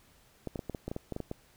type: clicks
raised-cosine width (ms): 2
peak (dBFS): -22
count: 12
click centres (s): 0.473 / 0.558 / 0.592 / 0.697 / 0.748 / 0.88 / 0.915 / 0.964 / 1.123 / 1.164 / 1.203 / 1.314
effects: pink hiss -63 dBFS RMS until 1.56 s